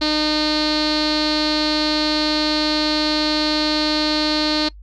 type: tone with low-pass filter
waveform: sawtooth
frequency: 304.8 Hz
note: D#4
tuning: 36 cents flat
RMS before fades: -19 dBFS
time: 0.01-4.69 s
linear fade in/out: 10 ms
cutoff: 4300 Hz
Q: 9.3
effects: noise-tail reverb RT60 0.1 s tail -23 dB re dry + added 50 Hz sine -37 dBFS peak until 4.82 s